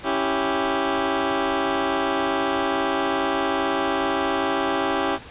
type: chord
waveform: 15% pulse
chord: C# diminished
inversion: none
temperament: equal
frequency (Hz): 277.2 / 329.6 / 392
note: C#4 / E4 / G4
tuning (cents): 0 / 0 / 0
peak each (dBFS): -19 / -20 / -18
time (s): 0.03-5.19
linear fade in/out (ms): 50
effects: pink hiss -41 dBFS RMS until 5.3 s + resampled to 8000 Hz